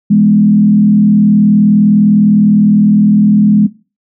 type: tone with frequency modulation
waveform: sine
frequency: 207.7 Hz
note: G#3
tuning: in tune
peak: -4 dBFS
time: 0.1-3.67 s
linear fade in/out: 10 ms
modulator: 39.6 Hz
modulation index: 0.66
effects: noise-tail reverb RT60 0.3 s tail -17 dB re dry